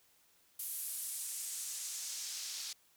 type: noise with band-pass filter sweep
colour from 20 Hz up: white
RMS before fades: -42 dBFS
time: 0.59-2.73 s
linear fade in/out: 5 ms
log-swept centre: 12000 to 4800 Hz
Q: 1.5
effects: white hiss -69 dBFS RMS until 2.96 s